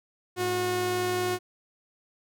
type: tone pair together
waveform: sawtooth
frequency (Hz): 106.78 / 362.5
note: G#2 / F#4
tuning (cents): +49 / -35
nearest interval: octave + major sixth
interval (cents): 2116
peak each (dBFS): -32 / -22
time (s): 0.36-1.39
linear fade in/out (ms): 50
effects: none